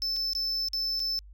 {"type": "tone with dropouts", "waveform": "triangle", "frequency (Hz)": 5274, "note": "E8", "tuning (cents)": 0, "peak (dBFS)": -26, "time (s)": [0.02, 1.19], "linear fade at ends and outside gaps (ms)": 0, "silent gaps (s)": [[0.162, 0.166], [0.333, 0.351], [0.685, 0.733], [0.995, 1.001]], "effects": ["added 50 Hz sine -46 dBFS peak until 1.33 s"]}